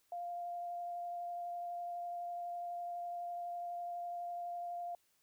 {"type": "tone with vibrato", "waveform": "sine", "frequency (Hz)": 698.5, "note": "F5", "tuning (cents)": 0, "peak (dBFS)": -39, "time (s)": [0.12, 4.95], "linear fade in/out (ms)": 2, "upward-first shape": "triangle", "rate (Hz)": 12, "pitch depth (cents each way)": 11, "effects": ["white hiss -75 dBFS RMS until 5.22 s"]}